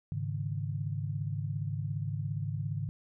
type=chord; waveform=sine; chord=Ab suspended fourth; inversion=none; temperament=just; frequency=103.83 / 138.43 / 155.74 Hz; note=Ab2 / Db3 / Eb3; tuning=0 / -2 / +2 cents; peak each=-35 / -36 / -37 dBFS; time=0.12-2.89 s; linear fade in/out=0 ms; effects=none